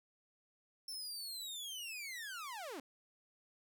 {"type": "linear sweep", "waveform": "sawtooth", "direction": "down", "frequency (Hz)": [5390, 242.6], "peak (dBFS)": -40, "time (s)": [0.88, 2.8], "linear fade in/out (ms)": 2, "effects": []}